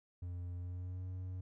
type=tone with pitch glide; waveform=triangle; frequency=88.5 to 92.05 Hz; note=F2 to F#2; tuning=+23 to -8 cents; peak=-38 dBFS; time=0.22-1.41 s; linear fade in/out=5 ms; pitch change=+69 cents; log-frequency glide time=0.57-1.05 s; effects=none